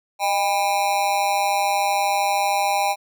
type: tone with amplitude modulation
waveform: square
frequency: 802 Hz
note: G5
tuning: 39 cents sharp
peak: -15 dBFS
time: 0.19-2.96 s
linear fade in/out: 50 ms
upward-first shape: sine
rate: 187 Hz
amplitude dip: 90%
effects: none